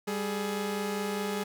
sawtooth tone pair together, 198.38 / 421.7 Hz, G3 / G#4, +21 / +26 cents, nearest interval octave + minor second, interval 1305 cents, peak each -29 / -29 dBFS, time 0.07-1.44 s, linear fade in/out 10 ms, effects none

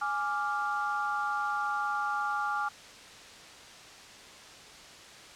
sine chord, D diminished, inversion second, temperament equal, 830.6 / 1174.7 / 1396.9 Hz, Ab5 / D6 / F6, 0 / 0 / 0 cents, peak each -33 dBFS, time 0.01-2.69 s, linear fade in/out 10 ms, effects white hiss -49 dBFS RMS until 5.35 s + low-pass 6000 Hz 12 dB/octave

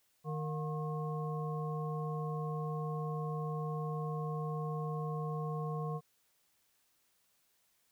harmonic tone with a mistuned harmonic, 154.4 Hz, D#3, 13 cents flat, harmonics 1 / 3 / 5 / 7, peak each -36 / -42 / -46 / -44 dBFS, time 0.24-6.01 s, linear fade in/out 50 ms, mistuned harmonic 5, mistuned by -120 cents, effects white hiss -74 dBFS RMS until 7.91 s

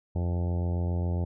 harmonic tone, 87.31 Hz, F2, in tune, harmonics 1 / 2 / 3 / 4 / 5 / 6 / 7 / 8 / 9 / 10, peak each -26 / -34 / -42 / -41 / -44 / -45 / -45 / -50 / -49 / -51 dBFS, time 0.15-1.25 s, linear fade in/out 10 ms, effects none

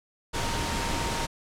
sine tone in noise, 927 Hz, A#5, 10 cents flat, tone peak -35 dBFS, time 0.33-1.27 s, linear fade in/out 20 ms, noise pink, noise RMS -29 dBFS, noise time 0.33-1.27 s, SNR -9 dB, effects low-pass 8000 Hz 12 dB/octave

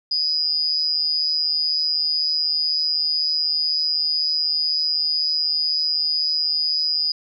sine tone with amplitude modulation, 4949 Hz, D#8, 10 cents flat, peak -15 dBFS, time 0.11-7.12 s, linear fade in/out 5 ms, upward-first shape sine, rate 156 Hz, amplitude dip 75%, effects none

